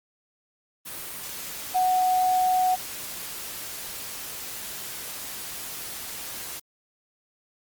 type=tone in noise; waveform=sine; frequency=739 Hz; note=F#5; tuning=2 cents flat; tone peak=-19 dBFS; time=1.74-2.76 s; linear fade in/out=20 ms; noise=white; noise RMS=-36 dBFS; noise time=0.85-6.6 s; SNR=+14 dB; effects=Opus 32 kbps